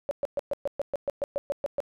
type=tone bursts; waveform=sine; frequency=566 Hz; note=C#5; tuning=36 cents sharp; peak=-24 dBFS; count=13; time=0.09-1.803 s; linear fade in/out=0 ms; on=21 ms; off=120 ms; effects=none